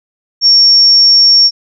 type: tone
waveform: sine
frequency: 5500 Hz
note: F8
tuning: 27 cents flat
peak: -3 dBFS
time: 0.41-1.51 s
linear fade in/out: 50 ms
effects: none